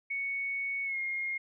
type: tone with pitch glide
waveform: sine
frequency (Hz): 2220 to 2138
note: C#7 to C7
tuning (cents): +2 to +37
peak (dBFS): -31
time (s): 0.1-1.38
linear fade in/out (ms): 10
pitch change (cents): -65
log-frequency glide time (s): 0.84-0.98
effects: none